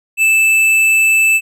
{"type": "tone with tanh clipping", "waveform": "sine", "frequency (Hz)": 2635, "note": "E7", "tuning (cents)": -1, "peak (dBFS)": -10, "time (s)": [0.17, 1.41], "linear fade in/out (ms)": 50, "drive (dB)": 12, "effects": []}